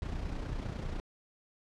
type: noise with amplitude modulation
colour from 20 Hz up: brown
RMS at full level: -35 dBFS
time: 0.02-1 s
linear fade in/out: 0 ms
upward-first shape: sine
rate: 30 Hz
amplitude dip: 50%
effects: low-pass 6000 Hz 12 dB/octave